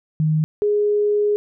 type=tone pair in turn; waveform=sine; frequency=155.56 / 415.3 Hz; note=D#3 / G#4; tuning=0 / 0 cents; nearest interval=octave + perfect fourth; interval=1700 cents; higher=second; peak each=-15 dBFS; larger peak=neither; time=0.2-0.44 / 0.62-1.36 s; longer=second; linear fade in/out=0 ms; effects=none